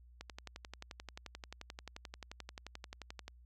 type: click train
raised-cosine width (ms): 0.2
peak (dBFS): -28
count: 36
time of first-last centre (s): 0.21-3.28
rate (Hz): 11.4
effects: added 60 Hz sine -57 dBFS peak until 3.45 s